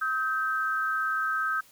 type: tone pair together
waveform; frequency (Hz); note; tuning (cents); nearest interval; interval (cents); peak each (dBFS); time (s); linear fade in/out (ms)
sine; 1278 / 1560.5; D#6 / G6; +46 / -8; minor third; 346; -28; 0.01-1.61; 10
effects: white hiss -57 dBFS RMS until 1.71 s